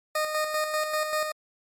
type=tone with tremolo; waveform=20% pulse; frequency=615 Hz; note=D#5; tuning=20 cents flat; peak=-19 dBFS; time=0.15-1.32 s; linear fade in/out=5 ms; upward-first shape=square; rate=5.1 Hz; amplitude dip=45%; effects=MP3 64 kbps